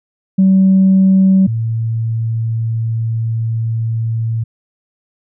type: tone pair in turn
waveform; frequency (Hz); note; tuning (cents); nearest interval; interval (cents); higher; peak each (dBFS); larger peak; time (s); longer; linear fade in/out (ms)
sine; 190.8 / 113.45; G3 / A#2; -47 / -47; major sixth; 900; first; -5 / -14; first; 0.38-1.47 / 1.47-4.44; second; 10
effects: tanh soft clip ceiling -3 dBFS